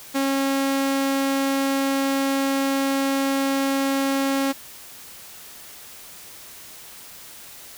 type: tone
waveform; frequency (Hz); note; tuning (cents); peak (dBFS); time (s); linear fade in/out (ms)
sawtooth; 272.9; C#4; -27; -16; 0.14-4.53; 20
effects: white hiss -42 dBFS RMS until 7.77 s